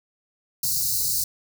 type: band-stop noise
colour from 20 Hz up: white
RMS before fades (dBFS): -24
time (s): 0.63-1.24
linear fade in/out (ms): 5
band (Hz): 170 to 4100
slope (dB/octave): 96
effects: none